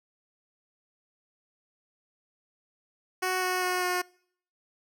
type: tone with pitch steps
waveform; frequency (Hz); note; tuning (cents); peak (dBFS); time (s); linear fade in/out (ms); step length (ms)
10% pulse; 370 / 366.8 / 363.6 / 360.5; F#4 / F#4 / F#4 / F#4; 0 / -15 / -30 / -45; -18; 3.22-4.02; 10; 200
effects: noise-tail reverb RT60 0.6 s tail -25 dB re dry